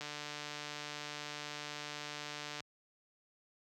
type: click train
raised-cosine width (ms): 0.2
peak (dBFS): -25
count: 385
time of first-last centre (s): 0.01-2.605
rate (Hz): 148
effects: high-pass 80 Hz 12 dB/octave